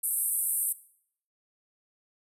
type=band-pass noise; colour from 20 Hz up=white; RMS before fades=-29 dBFS; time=0.03-0.73 s; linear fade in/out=10 ms; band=8400 to 13000 Hz; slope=96 dB/octave; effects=noise-tail reverb RT60 0.6 s tail -17 dB re dry